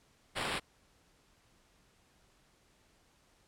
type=noise with sample-and-hold; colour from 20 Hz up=white; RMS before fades=-36 dBFS; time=0.35-0.6 s; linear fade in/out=20 ms; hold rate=6300 Hz; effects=pink hiss -68 dBFS RMS until 3.47 s + low-pass 10000 Hz 12 dB/octave